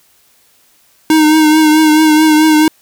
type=tone with vibrato; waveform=square; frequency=310.1 Hz; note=D#4; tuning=6 cents flat; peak=-6 dBFS; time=1.1-2.68 s; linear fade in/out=2 ms; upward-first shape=triangle; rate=4.6 Hz; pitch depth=39 cents each way; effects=white hiss -51 dBFS RMS until 2.81 s

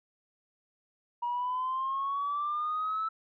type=exponential sweep; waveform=sine; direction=up; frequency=953 to 1318.5 Hz; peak=-28 dBFS; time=1.22-3.09 s; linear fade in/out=10 ms; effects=tanh soft clip ceiling -25 dBFS

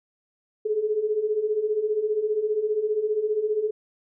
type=beating tone pair; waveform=sine; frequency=415.3 / 430.3 Hz; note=G#4 / A4; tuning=0 / -39 cents; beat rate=15 Hz; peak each=-28 / -23 dBFS; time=0.65-3.71 s; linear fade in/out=10 ms; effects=none

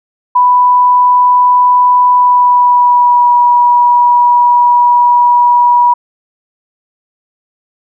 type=tone with pitch glide; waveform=sine; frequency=990 to 969.1 Hz; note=B5 to B5; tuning=+4 to -33 cents; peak=-4 dBFS; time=0.35-5.94 s; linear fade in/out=10 ms; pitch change=-37 cents; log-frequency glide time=2.14-3.33 s; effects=none

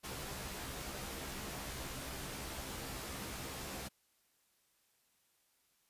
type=noise with comb filter; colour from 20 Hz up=pink; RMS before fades=-44 dBFS; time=0.03-3.89 s; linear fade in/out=20 ms; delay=15 ms; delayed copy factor=+0.6; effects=white hiss -75 dBFS RMS until 5.89 s + resampled to 32000 Hz

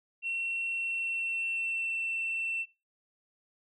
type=tone with pitch glide; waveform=sine; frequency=2719 to 2689 Hz; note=F7 to E7; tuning=-47 to +34 cents; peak=-29 dBFS; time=0.22-2.66 s; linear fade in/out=50 ms; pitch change=-19 cents; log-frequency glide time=0.69-1.96 s; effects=noise-tail reverb RT60 0.3 s tail -23 dB re dry + tanh soft clip ceiling -26 dBFS

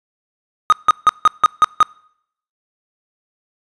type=tone bursts; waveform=triangle; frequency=1244.5 Hz; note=D#6; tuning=in tune; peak=-4 dBFS; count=7; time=0.7-1.828 s; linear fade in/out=0 ms; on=24 ms; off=160 ms; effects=noise-tail reverb RT60 0.7 s tail -26 dB re dry + resampled to 24000 Hz

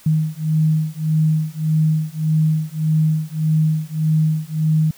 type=beating tone pair; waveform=sine; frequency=155.56 / 157.26 Hz; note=D#3 / D#3; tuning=0 / +19 cents; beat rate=1.7 Hz; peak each=-18 dBFS; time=0.06-4.91 s; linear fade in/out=5 ms; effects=white hiss -47 dBFS RMS until 4.97 s

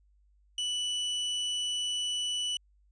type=tone; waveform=40% pulse; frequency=2966 Hz; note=F#7; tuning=4 cents sharp; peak=-29 dBFS; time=0.58-2.57 s; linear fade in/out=2 ms; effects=added 50 Hz sine -62 dBFS peak until 2.91 s + resampled to 22050 Hz

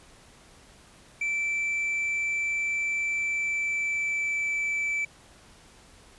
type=tone with pitch glide; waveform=triangle; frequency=2330 to 2317 Hz; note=D7 to D7; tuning=-14 to -24 cents; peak=-24 dBFS; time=1.21-5.05 s; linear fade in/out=5 ms; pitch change=-10 cents; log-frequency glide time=3.13-4.49 s; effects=pink hiss -54 dBFS RMS until 6.18 s + resampled to 24000 Hz

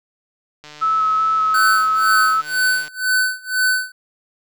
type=click train; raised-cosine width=0.2 ms; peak=-21 dBFS; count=337; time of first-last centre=0.64-2.88 s; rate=150 Hz
type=tone with vibrato; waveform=sine; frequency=1296 Hz; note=E6; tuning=30 cents flat; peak=-14 dBFS; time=0.81-2.42 s; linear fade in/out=20 ms; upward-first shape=square; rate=2.6 Hz; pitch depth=11 cents each way
type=tone with tremolo; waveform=square; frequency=1509 Hz; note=F#6; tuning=34 cents sharp; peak=-14 dBFS; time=1.54-3.92 s; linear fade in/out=5 ms; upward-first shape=sine; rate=2 Hz; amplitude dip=95%
effects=none

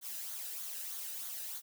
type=noise with flanger; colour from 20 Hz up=blue; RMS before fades=-42 dBFS; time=0.01-1.62 s; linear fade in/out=50 ms; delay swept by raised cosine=0.38 to 0.93 ms; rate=3.2 Hz; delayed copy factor=-0.5; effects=none

